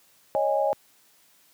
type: chord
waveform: sine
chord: C# suspended second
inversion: none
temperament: equal with one note detuned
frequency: 554.4 / 622.3 / 822.5 Hz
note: C#5 / D#5 / G#5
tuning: 0 / 0 / -17 cents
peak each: -25 / -25 / -26 dBFS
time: 0.35-0.73 s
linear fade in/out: 0 ms
effects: white hiss -60 dBFS RMS until 1.53 s + high-pass 100 Hz 12 dB/octave